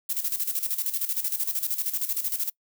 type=noise with tremolo; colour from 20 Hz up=violet; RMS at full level=-26 dBFS; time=0.09-2.5 s; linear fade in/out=10 ms; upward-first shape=square; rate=13 Hz; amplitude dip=70%; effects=noise-tail reverb RT60 0.1 s tail -25 dB re dry